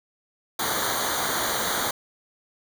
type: noise with comb filter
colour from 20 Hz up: pink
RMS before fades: -26 dBFS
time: 0.59-1.91 s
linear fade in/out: 5 ms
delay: 0.38 ms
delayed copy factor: -1
effects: none